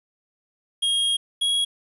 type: tone pair in turn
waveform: square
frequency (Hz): 3261 / 3314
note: G#7 / G#7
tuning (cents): -32 / -4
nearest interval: unison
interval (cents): 28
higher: second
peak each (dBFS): -20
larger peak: neither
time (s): 0.82-1.17 / 1.41-1.65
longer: first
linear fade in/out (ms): 10
effects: resampled to 24000 Hz + 9-bit